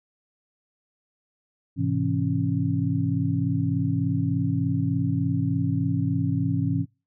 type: tone cluster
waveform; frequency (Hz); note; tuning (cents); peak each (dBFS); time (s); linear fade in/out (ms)
sine; 106.4 / 129.8 / 166.6 / 274.2; G#2 / C3 / E3 / C#4; +42 / -13 / +19 / -19; -27; 1.76-6.86; 50
effects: noise-tail reverb RT60 0.3 s tail -26 dB re dry